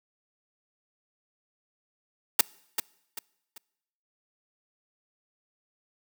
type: noise with echo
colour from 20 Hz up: white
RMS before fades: -17 dBFS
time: 2.39-2.41 s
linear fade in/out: 5 ms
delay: 390 ms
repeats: 3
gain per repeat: -9 dB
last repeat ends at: 3.58 s
effects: noise-tail reverb RT60 0.9 s tail -25 dB re dry + high-pass 200 Hz 12 dB/octave